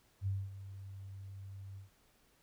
sine tone with ADSR envelope, 97.5 Hz, G2, 9 cents flat, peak -31 dBFS, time 0.21-1.9 s, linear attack 58 ms, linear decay 230 ms, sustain -14 dB, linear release 130 ms, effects pink hiss -70 dBFS RMS until 2.42 s

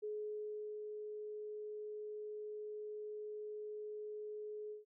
sine tone with ADSR envelope, 423.2 Hz, G#4, 33 cents sharp, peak -39 dBFS, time 0.02-4.85 s, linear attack 21 ms, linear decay 750 ms, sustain -4 dB, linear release 140 ms, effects none

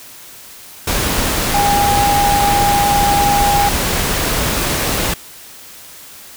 sine tone in noise, 812 Hz, G#5, 39 cents flat, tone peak -12 dBFS, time 1.54-3.69 s, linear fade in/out 5 ms, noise pink, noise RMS -17 dBFS, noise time 0.87-5.14 s, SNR +2 dB, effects white hiss -37 dBFS RMS until 6.36 s

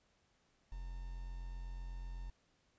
triangle tone with quantisation, 44 Hz, F1, 14 cents sharp, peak -40 dBFS, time 0.72-2.3 s, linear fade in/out 0 ms, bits 10, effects pink hiss -75 dBFS RMS until 2.78 s + resampled to 16000 Hz

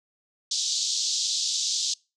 pink band-pass noise, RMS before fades -27 dBFS, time 0.51-1.94 s, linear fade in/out 5 ms, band 3600 to 7200 Hz, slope 48 dB/octave, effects noise-tail reverb RT60 0.3 s tail -26 dB re dry

